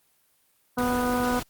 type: harmonic tone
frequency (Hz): 246.9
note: B3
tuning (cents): 0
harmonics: 1 / 2 / 3 / 4 / 5 / 6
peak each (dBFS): -26 / -29 / -31 / -32 / -33 / -34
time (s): 0.77-1.4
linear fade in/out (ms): 10
type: noise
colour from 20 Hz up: pink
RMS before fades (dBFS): -34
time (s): 0.78-1.43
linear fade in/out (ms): 5
effects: white hiss -66 dBFS RMS until 1.49 s + Opus 32 kbps